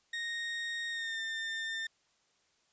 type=tone with pitch glide; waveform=30% pulse; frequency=1860 to 1801.8 Hz; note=A#6 to A6; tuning=-4 to +41 cents; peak=-32 dBFS; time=0.13-1.87 s; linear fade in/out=5 ms; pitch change=-55 cents; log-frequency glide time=0.9-1.19 s; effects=white hiss -72 dBFS RMS until 2.72 s + resampled to 16000 Hz